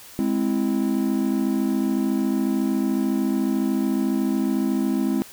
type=chord; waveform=triangle; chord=Ab augmented; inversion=none; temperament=equal; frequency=207.7 / 261.6 / 329.6 Hz; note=Ab3 / C4 / E4; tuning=0 / 0 / 0 cents; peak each=-22 / -21 / -24 dBFS; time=0.19-5.22 s; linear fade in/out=0 ms; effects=white hiss -44 dBFS RMS until 5.32 s